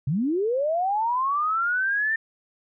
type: linear sweep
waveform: sine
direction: up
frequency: 122.1 to 1808 Hz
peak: -21 dBFS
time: 0.07-2.16 s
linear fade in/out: 5 ms
effects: none